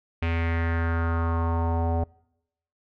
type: tone with low-pass filter sweep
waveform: square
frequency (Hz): 83.3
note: E2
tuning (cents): +19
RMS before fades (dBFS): -25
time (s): 0.22-2.04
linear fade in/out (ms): 5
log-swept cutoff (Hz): 2500 to 700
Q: 3.6
effects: noise-tail reverb RT60 0.8 s tail -25 dB re dry